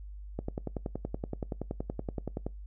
click train, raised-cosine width 2 ms, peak -20 dBFS, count 23, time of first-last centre 0.39-2.465 s, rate 10.6 Hz, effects noise-tail reverb RT60 0.2 s tail -23 dB re dry + added 50 Hz sine -41 dBFS peak until 2.66 s

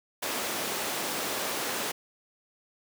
pink high-pass noise, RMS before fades -32 dBFS, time 0.22-1.92 s, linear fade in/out 10 ms, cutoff 310 Hz, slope 12 dB/octave, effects none

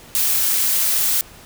blue noise, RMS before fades -18 dBFS, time 0.15-1.21 s, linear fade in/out 0 ms, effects pink hiss -43 dBFS RMS until 1.45 s

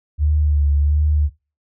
sine tone with vibrato, 73.7 Hz, D2, 7 cents sharp, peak -13 dBFS, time 0.18-1.3 s, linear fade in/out 50 ms, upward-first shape sine, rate 1.4 Hz, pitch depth 44 cents each way, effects noise-tail reverb RT60 0.3 s tail -21 dB re dry

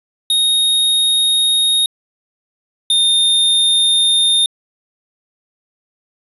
square tone pair in turn, 3729 / 3644 Hz, A#7 / A#7, 0 / -40 cents, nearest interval unison, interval 40 cents, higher first, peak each -12 / -11 dBFS, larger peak second, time 0.3-1.86 / 2.9-4.46 s, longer neither, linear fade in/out 2 ms, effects resampled to 32000 Hz

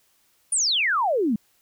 sine exponential sweep, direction down, 9810 to 199 Hz, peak -19 dBFS, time 0.52-1.36 s, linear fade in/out 5 ms, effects white hiss -64 dBFS RMS until 1.61 s

